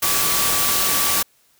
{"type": "tone in noise", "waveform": "sine", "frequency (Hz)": 1150, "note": "D6", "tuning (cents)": -37, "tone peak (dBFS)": -28, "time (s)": [0.02, 1.23], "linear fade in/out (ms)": 10, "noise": "white", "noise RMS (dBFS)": -19, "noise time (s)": [0.02, 1.23], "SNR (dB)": -12, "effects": ["white hiss -59 dBFS RMS until 1.59 s"]}